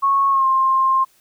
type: tone with pitch glide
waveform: sine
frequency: 1100 to 1058.9 Hz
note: C#6 to C6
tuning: -14 to +20 cents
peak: -13 dBFS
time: 0.02-1.05 s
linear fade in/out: 20 ms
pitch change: -66 cents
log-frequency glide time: 0.3-0.46 s
effects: white hiss -57 dBFS RMS until 1.2 s